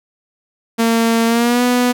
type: tone with pitch glide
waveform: sawtooth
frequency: 228.7 to 246.5 Hz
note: A#3 to B3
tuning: -33 to -3 cents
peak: -8 dBFS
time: 0.78-1.93 s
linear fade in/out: 20 ms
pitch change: +130 cents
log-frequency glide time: 1.26-1.63 s
effects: none